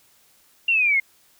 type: linear sweep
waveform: sine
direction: down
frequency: 2794 to 2100 Hz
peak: -16 dBFS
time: 0.68-1 s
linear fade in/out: 5 ms
effects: white hiss -58 dBFS RMS until 1.39 s